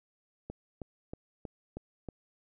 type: click train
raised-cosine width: 2 ms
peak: -26 dBFS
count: 6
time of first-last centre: 0.5-2.087 s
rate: 3.15 Hz
effects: none